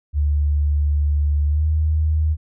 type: tone with pitch glide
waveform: sine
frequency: 73.3 to 77.66 Hz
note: D2 to D#2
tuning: -3 to -3 cents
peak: -15 dBFS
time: 0.13-2.37 s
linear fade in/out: 50 ms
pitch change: +100 cents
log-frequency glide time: 1.47-1.66 s
effects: none